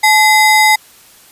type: ring-modulated tone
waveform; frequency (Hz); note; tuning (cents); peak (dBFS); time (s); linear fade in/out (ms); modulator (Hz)
square; 1453; F#6; -32; -4; 0.03-0.76; 10; 594
effects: white hiss -43 dBFS RMS until 1.31 s + resampled to 32000 Hz